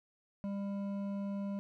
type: tone with hard clipping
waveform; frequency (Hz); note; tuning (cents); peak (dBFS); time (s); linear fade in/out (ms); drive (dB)
sine; 199.4; G3; +30; -37; 0.44-1.59; 0; 9
effects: none